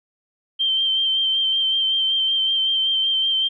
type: tone with vibrato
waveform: sine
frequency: 3136 Hz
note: G7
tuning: in tune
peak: -17 dBFS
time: 0.59-3.49 s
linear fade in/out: 20 ms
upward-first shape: sine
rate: 5.3 Hz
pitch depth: 22 cents each way
effects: none